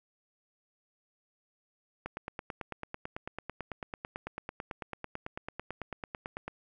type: click train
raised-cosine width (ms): 0.5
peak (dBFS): -22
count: 41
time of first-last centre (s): 2.06-6.48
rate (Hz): 9.05
effects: none